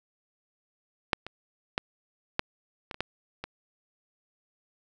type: clicks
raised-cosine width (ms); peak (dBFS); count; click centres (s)
0.3; -6 / -22 / -10 / -8 / -19 / -24 / -12 / -19; 8; 1.132 / 1.266 / 1.779 / 2.394 / 2.912 / 2.944 / 3.006 / 3.44
effects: none